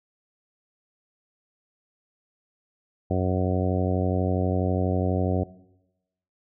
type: harmonic tone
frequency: 92.2 Hz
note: F#2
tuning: 6 cents flat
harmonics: 1 / 2 / 3 / 4 / 5 / 6 / 7 / 8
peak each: -25 / -28 / -30 / -31 / -32 / -33 / -33 / -34 dBFS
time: 3.1-5.44 s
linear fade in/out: 10 ms
effects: noise-tail reverb RT60 0.9 s tail -18 dB re dry